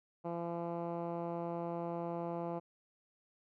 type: tone with low-pass filter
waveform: 10% pulse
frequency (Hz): 170.3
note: F3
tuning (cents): -43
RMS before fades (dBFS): -39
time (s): 0.24-2.6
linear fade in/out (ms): 20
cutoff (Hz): 820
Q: 1.1
effects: none